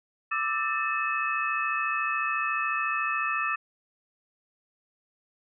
sine tone cluster, 1180 / 1314 / 1781 / 2584 Hz, D6 / E6 / A6 / E7, +8 / -6 / +21 / -35 cents, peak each -31 dBFS, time 0.31-3.56 s, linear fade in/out 10 ms, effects none

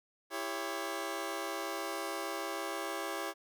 15% pulse chord, C# diminished, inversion first, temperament just, 332.6 / 399.1 / 554.4 Hz, E4 / G4 / C#5, +16 / +31 / 0 cents, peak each -34 dBFS, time 0.3-3.34 s, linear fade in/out 50 ms, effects none

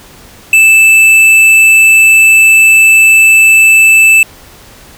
sine tone with tanh clipping, 2637 Hz, E7, in tune, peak -3 dBFS, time 0.53-4.23 s, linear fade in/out 2 ms, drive 11 dB, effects pink hiss -36 dBFS RMS until 4.97 s

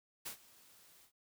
white noise with ADSR envelope, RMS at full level -42 dBFS, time 0.25-1.12 s, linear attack 14 ms, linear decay 99 ms, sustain -21 dB, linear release 91 ms, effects none

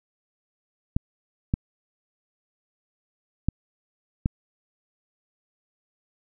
clicks, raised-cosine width 5 ms, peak -9 dBFS, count 4, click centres 0.965 / 1.539 / 3.486 / 4.259 s, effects none

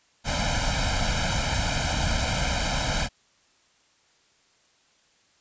pink noise with comb filter, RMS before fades -25 dBFS, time 0.24-3.09 s, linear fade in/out 50 ms, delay 1.3 ms, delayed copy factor +1, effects white hiss -63 dBFS RMS until 5.4 s + resampled to 16000 Hz

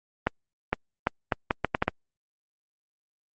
accelerating click train, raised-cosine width 0.5 ms, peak -7 dBFS, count 9, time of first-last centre 0.27-1.88 s, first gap 460 ms, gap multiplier 0.74, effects Opus 24 kbps

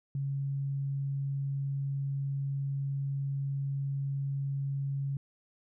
sine tone, 138.4 Hz, C#3, 2 cents flat, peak -30 dBFS, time 0.15-5.17 s, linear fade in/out 2 ms, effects none

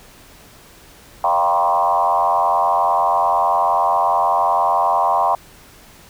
sine tone with frequency modulation, 872 Hz, A5, 16 cents flat, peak -13 dBFS, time 1.24-5.35 s, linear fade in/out 2 ms, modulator 88.8 Hz, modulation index 2.6, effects pink hiss -45 dBFS RMS until 6.09 s

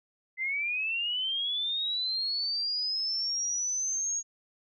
sine linear sweep, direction up, 2033 to 6645 Hz, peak -28 dBFS, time 0.37-4.23 s, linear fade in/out 50 ms, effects none

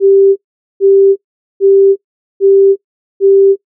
sine tone bursts, 392 Hz, G4, in tune, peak -3 dBFS, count 5, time 0-3.56 s, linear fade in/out 50 ms, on 360 ms, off 440 ms, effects noise-tail reverb RT60 0.1 s tail -19 dB re dry

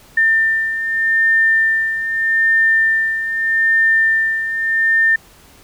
sine beating tone pair, 1800 / 1800.81 Hz, A6 / A6, +39 / +40 cents, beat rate 0.81 Hz, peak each -13 / -20 dBFS, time 0.17-5.16 s, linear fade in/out 5 ms, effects pink hiss -46 dBFS RMS until 5.63 s

